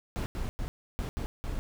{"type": "noise bursts at uneven times", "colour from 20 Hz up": "brown", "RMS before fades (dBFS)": -33, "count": 6, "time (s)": [[0.16, 0.26], [0.35, 0.49], [0.59, 0.68], [0.99, 1.09], [1.17, 1.26], [1.44, 1.59]], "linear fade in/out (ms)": 0, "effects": []}